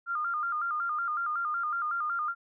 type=tone with vibrato; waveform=sine; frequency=1300 Hz; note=E6; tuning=24 cents flat; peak=-28 dBFS; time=0.06-2.35 s; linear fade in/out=50 ms; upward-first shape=square; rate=5.4 Hz; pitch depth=110 cents each way; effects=none